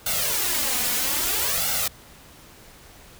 white noise with flanger, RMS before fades -24 dBFS, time 0.06-1.88 s, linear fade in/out 5 ms, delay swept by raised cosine 1.4 to 4.1 ms, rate 0.61 Hz, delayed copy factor +0.8, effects pink hiss -48 dBFS RMS until 3.19 s

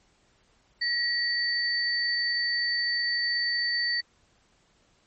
sine tone pair together, 1913 / 4545 Hz, A#6 / C#8, +44 / +42 cents, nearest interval octave + minor third, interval 1498 cents, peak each -27 dBFS, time 0.81-4.01 s, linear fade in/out 10 ms, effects pink hiss -65 dBFS RMS until 5.06 s + MP3 32 kbps

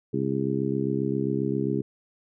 harmonic tone, 67.5 Hz, C#2, 45 cents flat, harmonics 2 / 3 / 4 / 5 / 6, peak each -30 / -30 / -30 / -30 / -30 dBFS, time 0.13-1.82 s, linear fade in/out 10 ms, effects none

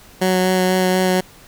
15% pulse tone with vibrato, 185 Hz, F#3, in tune, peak -8 dBFS, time 0.21-1.21 s, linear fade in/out 10 ms, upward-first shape sine, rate 4.1 Hz, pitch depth 11 cents each way, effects pink hiss -45 dBFS RMS until 1.47 s

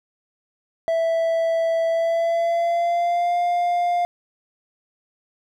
triangle tone with pitch glide, 659.3 to 702.6 Hz, E5 to F5, 0 to +10 cents, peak -16 dBFS, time 0.88-4.05 s, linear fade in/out 0 ms, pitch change +110 cents, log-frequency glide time 1.87-3.37 s, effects none

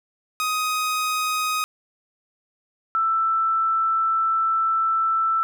sawtooth / sine tone pair in turn, 1253 / 1327.1 Hz, D#6 / E6, +12 / +11 cents, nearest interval minor second, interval 99 cents, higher second, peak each -18 dBFS, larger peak neither, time 0.4-1.64 / 2.95-5.43 s, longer second, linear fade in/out 0 ms, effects none

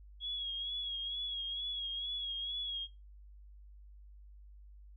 sine tone with vibrato, 3322 Hz, G#7, in tune, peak -36 dBFS, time 0.2-2.88 s, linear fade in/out 50 ms, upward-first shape sine, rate 2.2 Hz, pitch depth 45 cents each way, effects noise-tail reverb RT60 0.2 s tail -18 dB re dry + added 50 Hz sine -52 dBFS peak until 4.96 s

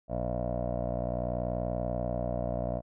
15% pulse tone with low-pass filter, 60.6 Hz, B1, 32 cents flat, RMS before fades -32 dBFS, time 0.08-2.82 s, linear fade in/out 50 ms, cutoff 650 Hz, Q 6.1, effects none

